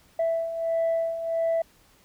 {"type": "beating tone pair", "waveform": "sine", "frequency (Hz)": [659.3, 660.8], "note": ["E5", "E5"], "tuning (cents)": [0, 4], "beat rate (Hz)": 1.5, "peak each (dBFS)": [-29, -23], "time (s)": [0.19, 1.62], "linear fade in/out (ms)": 5, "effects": ["tanh soft clip ceiling -19 dBFS", "pink hiss -59 dBFS RMS until 2.04 s"]}